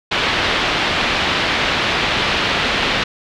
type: low-pass noise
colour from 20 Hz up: white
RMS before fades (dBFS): -18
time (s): 0.11-3.04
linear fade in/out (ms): 10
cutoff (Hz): 3600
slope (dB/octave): 24
effects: none